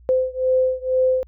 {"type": "beating tone pair", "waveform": "sine", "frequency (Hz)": [514, 516.1], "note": ["C5", "C5"], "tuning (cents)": [-31, -24], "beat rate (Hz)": 2.1, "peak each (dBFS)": [-19, -20], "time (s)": [0.09, 1.23], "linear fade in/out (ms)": 0, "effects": ["added 60 Hz sine -45 dBFS peak until 1.27 s"]}